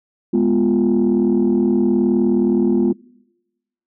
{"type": "chord", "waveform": "sine", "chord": "F diminished", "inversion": "first", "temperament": "equal", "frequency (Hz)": [207.7, 246.9, 349.2], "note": ["Ab3", "Cb4", "F4"], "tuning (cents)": [0, 0, 0], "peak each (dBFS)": -16, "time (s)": [0.33, 2.93], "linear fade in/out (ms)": 10, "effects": ["noise-tail reverb RT60 1.0 s tail -25 dB re dry", "tanh soft clip ceiling -8 dBFS"]}